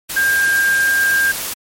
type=tone in noise; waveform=sine; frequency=1601 Hz; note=G6; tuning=36 cents sharp; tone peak=-12 dBFS; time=0.16-1.32 s; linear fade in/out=10 ms; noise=white; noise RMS=-24 dBFS; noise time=0.09-1.54 s; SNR=+9 dB; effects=MP3 64 kbps